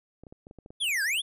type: clicks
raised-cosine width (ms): 2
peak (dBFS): -33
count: 8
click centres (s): 0.236 / 0.268 / 0.325 / 0.469 / 0.511 / 0.587 / 0.661 / 0.705
type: exponential two-way sweep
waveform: square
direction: down then up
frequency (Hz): 3576 to 1547 to 3576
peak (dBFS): -26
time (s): 0.8-1.22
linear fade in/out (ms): 20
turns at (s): 1.03
effects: resampled to 32000 Hz